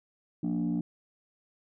sine chord, Bb major, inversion second, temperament equal, 174.61 / 233.1 / 293.7 Hz, F3 / Bb3 / D4, 0 / 0 / 0 cents, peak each -30 dBFS, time 0.43-0.81 s, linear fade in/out 5 ms, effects tanh soft clip ceiling -23 dBFS

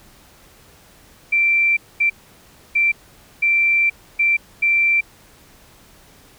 sine tone bursts at uneven times, 2349 Hz, D7, in tune, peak -13 dBFS, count 6, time 1.32-1.77 / 2-2.1 / 2.75-2.92 / 3.42-3.9 / 4.19-4.37 / 4.62-5.01 s, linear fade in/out 10 ms, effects pink hiss -49 dBFS RMS until 6.38 s

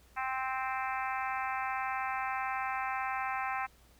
harmonic tone, 261.6 Hz, C4, in tune, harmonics 3 / 4 / 5 / 6 / 7 / 8 / 9 / 10, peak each -36 / -38 / -40 / -42 / -43 / -44 / -45 / -46 dBFS, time 0.16-3.67 s, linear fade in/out 20 ms, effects added 60 Hz sine -61 dBFS peak until 3.99 s + pink hiss -64 dBFS RMS until 3.99 s

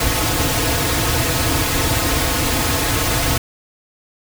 pink noise with comb filter, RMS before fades -18 dBFS, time 0-3.38 s, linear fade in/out 5 ms, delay 5.1 ms, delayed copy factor -0.8, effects none

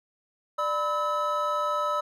triangle tone cluster, 593 / 997 / 1293 Hz, D5 / B5 / E6, +17 / +16 / -34 cents, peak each -28 / -30 / -25 dBFS, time 0.58-2.01 s, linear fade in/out 10 ms, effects none

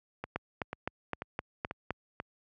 two click trains, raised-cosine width 0.5 ms, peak -17 / -21 dBFS, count 7 / 5, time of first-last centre 0.36-1.906 / 0.24-2.201 s, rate 3.88 / 2.04 Hz, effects high-pass 60 Hz 12 dB/octave

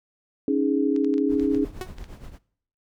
sine chord, C# suspended second, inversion none, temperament equal, 277.2 / 311.1 / 415.3 Hz, C#4 / D#4 / G#4, 0 / 0 / 0 cents, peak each -22 / -25 / -25 dBFS, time 0.48-1.65 s, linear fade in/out 2 ms
clicks, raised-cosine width 0.2 ms, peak -27 dBFS, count 8, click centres 0.963 / 1.046 / 1.14 / 1.181 / 1.397 / 1.547 / 1.984 / 2.042 s
brown noise with tremolo, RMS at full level -36 dBFS, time 1.28-2.39 s, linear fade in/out 50 ms, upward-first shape triangle, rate 8.5 Hz, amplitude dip 75%
sawtooth tone with exponential decay, 370 Hz, F#4, in tune, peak -23 dBFS, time 1.81-1.91 s, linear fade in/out 2 ms, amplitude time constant 20 ms
effects noise-tail reverb RT60 0.6 s tail -21 dB re dry

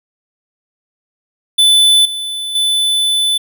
square tone with level steps, 3500 Hz, A7, 10 cents flat, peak -7 / -20 / -12 dBFS, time 1.58-3.38 s, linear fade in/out 10 ms, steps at 2.05 / 2.55 s, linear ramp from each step 5 ms, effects none

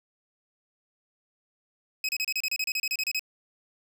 25% pulse tone bursts, 2543 Hz, D#7, 37 cents sharp, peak -22 dBFS, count 15, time 2.04-3.194 s, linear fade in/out 2 ms, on 48 ms, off 31 ms, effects none

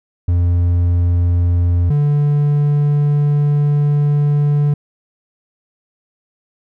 triangle tone pair in turn, 87.31 / 145.99 Hz, F2 / D3, 0 / -10 cents, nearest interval major sixth, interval 890 cents, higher second, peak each -9 dBFS, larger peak neither, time 0.28-1.9 / 1.9-4.74 s, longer second, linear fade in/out 5 ms, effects none

